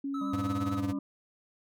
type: tone with pitch glide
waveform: sine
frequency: 277.2 to 281.1 Hz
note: C#4 to C#4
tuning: 0 to +24 cents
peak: -31 dBFS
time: 0.04-0.99 s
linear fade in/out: 5 ms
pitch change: +24 cents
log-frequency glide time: 0.24-0.72 s
type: tone with vibrato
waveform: triangle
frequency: 1288 Hz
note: E6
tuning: 41 cents flat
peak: -36 dBFS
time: 0.14-0.8 s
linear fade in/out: 5 ms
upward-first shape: triangle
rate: 9 Hz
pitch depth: 36 cents each way
type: harmonic tone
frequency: 200 Hz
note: G3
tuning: 35 cents sharp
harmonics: 1 / 3 / 5 / 6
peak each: -38 / -48 / -51 / -49 dBFS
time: 0.21-0.99 s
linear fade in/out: 5 ms
type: tone with tremolo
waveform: square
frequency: 101.3 Hz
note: G#2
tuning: 43 cents flat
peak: -31 dBFS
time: 0.33-0.93 s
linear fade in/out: 5 ms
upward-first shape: sine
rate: 18 Hz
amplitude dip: 80%
effects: none